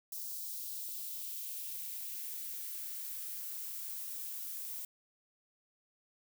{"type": "noise with high-pass filter sweep", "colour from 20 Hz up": "violet", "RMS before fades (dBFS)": -42, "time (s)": [0.12, 4.85], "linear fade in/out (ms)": 2, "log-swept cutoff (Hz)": [5000, 600], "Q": 1.5, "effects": []}